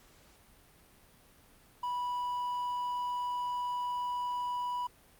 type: tone with quantisation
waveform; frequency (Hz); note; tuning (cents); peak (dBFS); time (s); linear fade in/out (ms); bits
triangle; 982; B5; -10; -30; 1.83-4.87; 5; 10
effects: pink hiss -61 dBFS RMS until 5.19 s + Opus 48 kbps